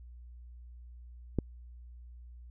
click, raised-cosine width 3 ms, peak -15 dBFS, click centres 1.387 s, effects added 60 Hz sine -47 dBFS peak until 2.5 s

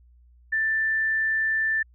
sine tone, 1770 Hz, A6, 10 cents sharp, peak -21 dBFS, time 0.52-1.83 s, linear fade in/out 10 ms, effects added 60 Hz sine -52 dBFS peak until 1.94 s

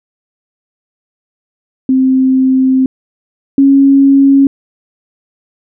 sine tone pair in turn, 261.6 / 275 Hz, C4 / C#4, 0 / -14 cents, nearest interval minor second, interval 86 cents, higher second, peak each -6 / -3 dBFS, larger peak second, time 1.89-2.86 / 3.58-4.47 s, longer first, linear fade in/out 2 ms, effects none

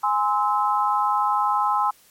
sine chord, Ab augmented, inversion none, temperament just, 830.6 / 1038.3 / 1297.8 Hz, Ab5 / C6 / E6, 0 / -14 / -27 cents, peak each -22 / -22 / -24 dBFS, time 0.03-1.91 s, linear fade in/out 10 ms, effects white hiss -55 dBFS RMS until 2.1 s + MP3 64 kbps

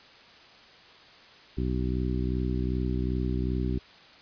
harmonic tone, 62.6 Hz, B1, 24 cents sharp, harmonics 1 / 2 / 3 / 4 / 5 / 6, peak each -29 / -32 / -34 / -35 / -36 / -37 dBFS, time 1.57-3.79 s, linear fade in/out 10 ms, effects white hiss -52 dBFS RMS until 4.21 s + resampled to 11025 Hz

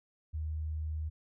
sine tone, 77.78 Hz, D#2, in tune, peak -33 dBFS, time 0.33-1.1 s, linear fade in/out 20 ms, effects none

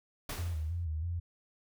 pink noise with exponential decay, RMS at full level -37 dBFS, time 0.29-0.85 s, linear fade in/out 5 ms, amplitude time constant 120 ms
sine tone with vibrato, 82 Hz, E2, 9 cents flat, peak -32 dBFS, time 0.38-1.2 s, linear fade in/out 10 ms, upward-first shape square, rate 3.1 Hz, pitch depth 86 cents each way
effects none

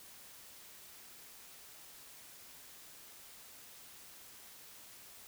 silence, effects white hiss -55 dBFS RMS until 5.27 s

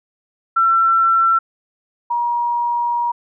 sine tone pair in turn, 1347 / 952.5 Hz, E6 / A#5, +37 / +37 cents, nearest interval tritone, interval 600 cents, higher first, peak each -11 / -16 dBFS, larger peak first, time 0.56-1.39 / 2.1-3.12 s, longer second, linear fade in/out 10 ms, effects none

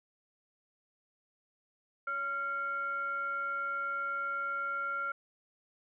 sine tone with frequency modulation, 1384 Hz, F6, 16 cents flat, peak -32 dBFS, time 2.07-5.12 s, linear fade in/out 5 ms, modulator 820 Hz, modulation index 0.36, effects none

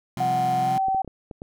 sawtooth chord, C suspended fourth, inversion none, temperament just, 130.81 / 174.42 / 196.22 Hz, C3 / F3 / G3, 0 / -2 / +2 cents, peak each -27 / -29 / -33 dBFS, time 0.17-0.78 s, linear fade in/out 0 ms
sine tone with pitch glide, 740 to 768.8 Hz, F#5 to G5, 0 to -34 cents, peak -20 dBFS, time 0.2-1.02 s, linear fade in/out 5 ms, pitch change +66 cents, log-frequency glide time 0.59-0.78 s
clicks, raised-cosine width 2 ms, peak -23 dBFS, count 6, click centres 0.884 / 0.947 / 1.047 / 1.077 / 1.312 / 1.419 s
effects none

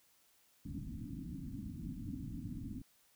white low-pass noise, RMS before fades -44 dBFS, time 0.65-2.82 s, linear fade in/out 5 ms, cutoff 300 Hz, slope 96 dB/octave, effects white hiss -70 dBFS RMS until 3.15 s

